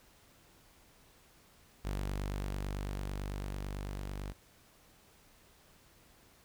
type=tone with level ramp; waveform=sawtooth; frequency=49.01 Hz; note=G1; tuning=in tune; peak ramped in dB=-30 to -35 dBFS; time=1.84-4.33 s; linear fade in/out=20 ms; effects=pink hiss -63 dBFS RMS until 6.44 s